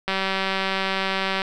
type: click train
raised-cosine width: 0.3 ms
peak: -8 dBFS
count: 258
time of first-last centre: 0.08-1.419 s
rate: 192 Hz
effects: none